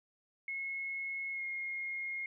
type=tone with pitch glide; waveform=sine; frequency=2175 to 2144 Hz; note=C#7 to C7; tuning=-33 to +42 cents; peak=-36 dBFS; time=0.48-2.26 s; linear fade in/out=2 ms; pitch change=-25 cents; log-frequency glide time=1.32-1.43 s; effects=none